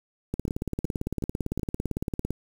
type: two click trains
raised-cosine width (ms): 3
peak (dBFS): -15 / -19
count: 36 / 4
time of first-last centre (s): 0.34-2.306 / 0.48-1.595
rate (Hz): 17.8 / 2.69
effects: 7-bit